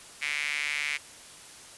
sawtooth tone with high-pass filter, 146.83 Hz, D3, in tune, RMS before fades -31 dBFS, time 0.21-0.98 s, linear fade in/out 20 ms, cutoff 2200 Hz, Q 5.7, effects white hiss -48 dBFS RMS until 1.77 s + resampled to 24000 Hz

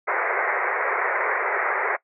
white band-pass noise, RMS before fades -24 dBFS, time 0.07-1.97 s, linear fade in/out 20 ms, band 370 to 2200 Hz, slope 96 dB/octave, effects noise-tail reverb RT60 0.1 s tail -20 dB re dry

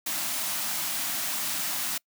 white band-stop noise, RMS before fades -30 dBFS, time 0.06-1.98 s, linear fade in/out 5 ms, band 350 to 570 Hz, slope 96 dB/octave, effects noise-tail reverb RT60 0.1 s tail -26 dB re dry + high-pass 150 Hz 12 dB/octave

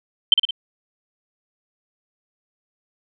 sine tone with echo, 3099 Hz, G7, 21 cents flat, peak -7 dBFS, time 0.32-0.34 s, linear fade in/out 2 ms, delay 56 ms, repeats 3, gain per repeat -5 dB, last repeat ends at 0.508 s, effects none

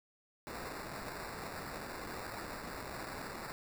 blue noise with sample-and-hold, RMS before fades -44 dBFS, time 0.47-3.52 s, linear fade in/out 0 ms, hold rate 3150 Hz, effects none

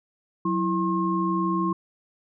sine tone cluster, 184.4 / 330.7 / 1072 Hz, F#3 / E4 / C6, -6 / +6 / +42 cents, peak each -26 dBFS, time 0.45-1.73 s, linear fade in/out 5 ms, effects none

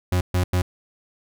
40% pulse tone bursts at uneven times, 90.3 Hz, F#2, 42 cents flat, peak -17 dBFS, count 3, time 0.12-0.21 / 0.34-0.44 / 0.53-0.62 s, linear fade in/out 5 ms, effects none

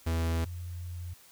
45% pulse / sine tone pair in turn, 82.41 / 87.66 Hz, E2 / F2, 0 / +7 cents, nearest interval minor second, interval 107 cents, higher second, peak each -27 / -36 dBFS, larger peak first, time 0.06-0.45 / 0.45-1.14 s, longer second, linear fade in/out 10 ms, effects white hiss -57 dBFS RMS until 1.31 s

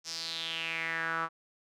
sawtooth tone with band-pass filter sweep, 164.1 Hz, E3, 8 cents flat, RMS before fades -35 dBFS, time 0.04-1.29 s, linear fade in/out 50 ms, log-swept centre 5700 to 1200 Hz, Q 4.9, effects none

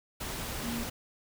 sine tone in noise, 233.8 Hz, A#3, 5 cents sharp, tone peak -34 dBFS, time 0.63-0.84 s, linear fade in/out 10 ms, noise pink, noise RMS -37 dBFS, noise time 0.2-0.9 s, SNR 0 dB, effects none

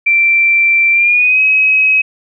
sine tone with pitch glide, 2349 to 2547 Hz, D7 to D#7, 0 to +40 cents, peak -7 dBFS, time 0.06-2.02 s, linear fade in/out 10 ms, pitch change +140 cents, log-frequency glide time 0.92-1.41 s, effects none

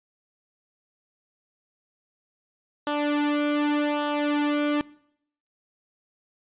sawtooth tone with flanger, 294.1 Hz, D4, 3 cents sharp, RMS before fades -24 dBFS, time 2.87-4.81 s, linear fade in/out 0 ms, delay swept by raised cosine 0.44 to 2.34 ms, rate 0.85 Hz, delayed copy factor -0.8, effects noise-tail reverb RT60 0.7 s tail -22 dB re dry + resampled to 8000 Hz

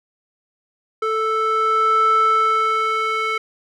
square tone with band-pass filter sweep, 440 Hz, A4, in tune, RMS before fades -18 dBFS, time 1.02-3.38 s, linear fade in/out 5 ms, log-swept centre 1000 to 1800 Hz, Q 4.3, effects none

